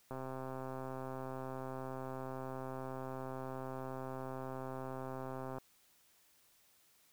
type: click train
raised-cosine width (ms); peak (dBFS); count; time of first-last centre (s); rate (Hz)
1; -30; 718; 0.11-5.583; 131
effects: white hiss -69 dBFS RMS until 7.12 s